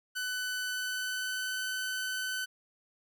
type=tone with pitch glide; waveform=sawtooth; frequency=1500 to 1513.9 Hz; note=F#6 to F#6; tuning=+23 to +39 cents; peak=-29 dBFS; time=0.15-2.46 s; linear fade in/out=20 ms; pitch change=+16 cents; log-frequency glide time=0.62-1.65 s; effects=none